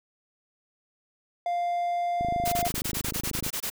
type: tone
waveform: triangle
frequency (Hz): 698.5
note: F5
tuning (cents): 0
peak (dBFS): -23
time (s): 1.46-2.68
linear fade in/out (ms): 2
type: click train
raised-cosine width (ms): 3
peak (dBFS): -21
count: 34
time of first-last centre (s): 2.21-3.465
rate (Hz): 26.3
type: noise bursts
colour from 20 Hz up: white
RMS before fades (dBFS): -31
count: 13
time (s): 2.45-3.701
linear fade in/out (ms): 10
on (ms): 75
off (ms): 23
effects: none